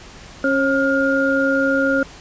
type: tone cluster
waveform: sine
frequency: 273.6 / 541 / 1415 Hz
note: C#4 / C#5 / F6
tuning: -23 / -42 / +22 cents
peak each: -19 dBFS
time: 0.44-2.03 s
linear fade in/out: 2 ms
effects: pink hiss -40 dBFS RMS until 2.2 s + resampled to 16000 Hz